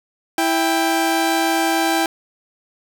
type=tone pair together; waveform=sawtooth; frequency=329.3 / 790 Hz; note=E4 / G5; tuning=-2 / +13 cents; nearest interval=octave + minor third; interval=1515 cents; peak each=-15 dBFS; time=0.38-2.06 s; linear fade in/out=2 ms; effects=none